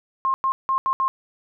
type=tone bursts at uneven times; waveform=sine; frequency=1066 Hz; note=C6; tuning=32 cents sharp; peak=-18 dBFS; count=5; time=0.25-0.34 / 0.44-0.52 / 0.69-0.78 / 0.86-0.93 / 1-1.08 s; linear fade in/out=0 ms; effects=none